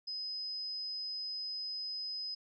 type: tone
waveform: sine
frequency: 5040 Hz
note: D#8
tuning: 21 cents sharp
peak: -37 dBFS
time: 0.07-2.35 s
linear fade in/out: 10 ms
effects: none